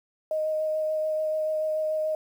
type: tone with vibrato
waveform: sine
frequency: 622.3 Hz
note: D#5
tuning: in tune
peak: -24 dBFS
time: 0.31-2.15 s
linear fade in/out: 2 ms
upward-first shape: sine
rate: 6.9 Hz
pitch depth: 10 cents each way
effects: 9-bit